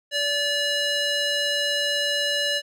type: tone with band-pass filter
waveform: square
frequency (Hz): 578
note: D5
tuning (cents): -28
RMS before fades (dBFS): -24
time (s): 0.11-2.62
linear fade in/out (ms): 50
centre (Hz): 3400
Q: 1.3
effects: none